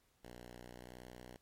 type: tone with pitch glide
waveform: 5% pulse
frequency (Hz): 60.5 to 61.63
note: B1 to B1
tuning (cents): -35 to -3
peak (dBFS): -40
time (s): 0.23-1.37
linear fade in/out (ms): 10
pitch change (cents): +32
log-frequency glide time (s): 0.53-0.91
effects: pink hiss -75 dBFS RMS until 1.41 s + MP3 64 kbps